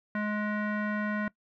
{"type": "tone with low-pass filter", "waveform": "square", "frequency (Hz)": 210, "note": "G#3", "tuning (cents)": 19, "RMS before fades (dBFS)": -31, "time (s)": [0.15, 1.28], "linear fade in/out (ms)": 2, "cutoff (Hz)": 1700, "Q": 5.1, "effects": ["noise-tail reverb RT60 0.1 s tail -21 dB re dry"]}